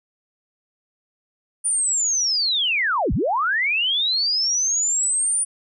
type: linear two-way sweep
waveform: sine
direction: down then up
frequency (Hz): 9490 to 31.43 to 9490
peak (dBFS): -18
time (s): 1.64-5.45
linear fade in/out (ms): 20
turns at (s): 3.13
effects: none